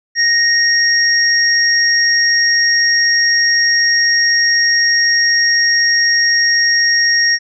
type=tone pair together; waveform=sine; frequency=1864.7 / 5588 Hz; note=A#6 / F8; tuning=0 / 0 cents; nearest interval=octave + perfect fifth; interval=1900 cents; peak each=-12 / -13 dBFS; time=0.15-7.39 s; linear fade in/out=50 ms; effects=none